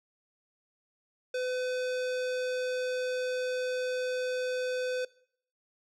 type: tone with low-pass filter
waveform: square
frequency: 505 Hz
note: B4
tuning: 39 cents sharp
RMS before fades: -32 dBFS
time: 1.34-5.05 s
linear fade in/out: 5 ms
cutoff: 6200 Hz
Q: 0.75
effects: noise-tail reverb RT60 0.6 s tail -22 dB re dry